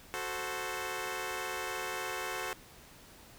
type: chord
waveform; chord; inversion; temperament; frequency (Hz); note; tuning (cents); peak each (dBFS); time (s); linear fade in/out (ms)
10% pulse; F# diminished; none; equal; 370 / 440 / 523.3; F#4 / A4 / C5; 0 / 0 / 0; -31 / -32 / -32; 0.14-2.53; 0
effects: pink hiss -55 dBFS RMS until 3.38 s